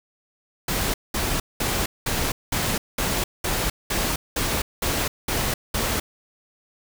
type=noise bursts; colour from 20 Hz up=pink; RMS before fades=-24 dBFS; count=12; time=0.68-6 s; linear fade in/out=5 ms; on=260 ms; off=200 ms; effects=none